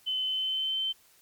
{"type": "tone with pitch glide", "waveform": "sine", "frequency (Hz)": [3044, 3090], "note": ["F#7", "G7"], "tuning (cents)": [48, -26], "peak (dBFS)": -27, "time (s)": [0.06, 0.93], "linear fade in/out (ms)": 20, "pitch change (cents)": 26, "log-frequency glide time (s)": [0.25, 0.8], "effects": ["white hiss -61 dBFS RMS until 1.21 s", "MP3 96 kbps"]}